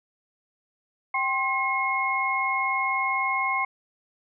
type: tone cluster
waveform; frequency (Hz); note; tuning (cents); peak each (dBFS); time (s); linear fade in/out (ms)
sine; 780 / 1060 / 2162; G5 / C6 / C#7; -9 / +22 / -44; -30 / -26 / -26; 1.14-3.65; 5
effects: none